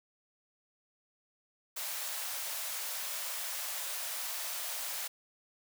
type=high-pass noise; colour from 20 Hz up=white; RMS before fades=-38 dBFS; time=1.76-5.08 s; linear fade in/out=10 ms; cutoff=530 Hz; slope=48 dB/octave; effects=none